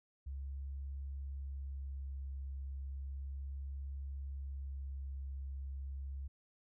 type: tone with vibrato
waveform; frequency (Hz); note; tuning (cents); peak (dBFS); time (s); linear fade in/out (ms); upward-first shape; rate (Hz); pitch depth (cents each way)
sine; 68.3; C#2; -25; -40; 0.26-6.28; 10; sine; 0.34; 11
effects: none